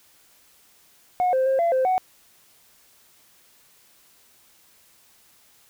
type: tone with pitch steps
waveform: sine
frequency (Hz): 726 / 522 / 532 / 680 / 520 / 744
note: F#5 / C5 / C5 / F5 / C5 / F#5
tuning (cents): -33 / -4 / +29 / -46 / -11 / +9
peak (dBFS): -16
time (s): 1.2-1.98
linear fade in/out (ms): 0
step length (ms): 130
effects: tanh soft clip ceiling -16 dBFS + white hiss -57 dBFS RMS until 5.69 s